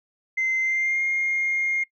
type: tone with pitch glide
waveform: sine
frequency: 2072 to 2129 Hz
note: C7 to C7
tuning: -17 to +30 cents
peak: -20 dBFS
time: 0.37-1.84 s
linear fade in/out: 10 ms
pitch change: +47 cents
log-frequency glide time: 0.61-1.02 s
effects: noise-tail reverb RT60 0.1 s tail -21 dB re dry + tanh soft clip ceiling -17 dBFS